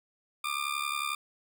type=tone with amplitude modulation; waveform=20% pulse; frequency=1198 Hz; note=D6; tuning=34 cents sharp; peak=-22 dBFS; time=0.44-1.15 s; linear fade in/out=5 ms; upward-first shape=sine; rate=71.1 Hz; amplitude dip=80%; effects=none